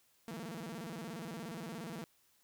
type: tone with vibrato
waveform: sawtooth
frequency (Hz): 193.6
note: G3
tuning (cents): -21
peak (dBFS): -38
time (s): 0.28-2.04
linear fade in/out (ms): 0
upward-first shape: square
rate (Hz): 17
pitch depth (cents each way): 290
effects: white hiss -71 dBFS RMS until 2.43 s